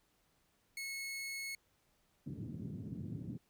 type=tone; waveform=sawtooth; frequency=2187 Hz; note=C#7; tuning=24 cents flat; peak=-37 dBFS; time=0.77-1.55 s; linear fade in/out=2 ms
type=band-pass noise; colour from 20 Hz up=pink; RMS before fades=-44 dBFS; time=2.26-3.38 s; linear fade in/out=10 ms; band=110 to 270 Hz; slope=24 dB/octave
effects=pink hiss -75 dBFS RMS until 3.49 s